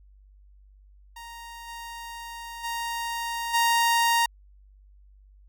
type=tone with level steps; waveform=sawtooth; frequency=932.3 Hz; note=A#5; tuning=in tune; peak=-36 / -33 / -25 / -16 dBFS; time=1.16-4.26 s; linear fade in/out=5 ms; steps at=1.67 / 2.63 / 3.53 s; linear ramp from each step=20 ms; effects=added 49 Hz sine -51 dBFS peak until 5.48 s